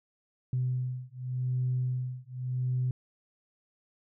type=beating tone pair; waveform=sine; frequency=126.3 / 127.17 Hz; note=B2 / C3; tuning=+39 / -49 cents; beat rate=0.87 Hz; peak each=-31 dBFS; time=0.53-2.91 s; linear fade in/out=2 ms; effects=tanh soft clip ceiling -21 dBFS